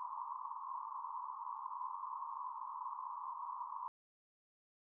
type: band-pass noise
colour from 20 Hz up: pink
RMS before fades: -45 dBFS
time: 0-3.88 s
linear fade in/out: 0 ms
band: 940 to 1100 Hz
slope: 96 dB/octave
effects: none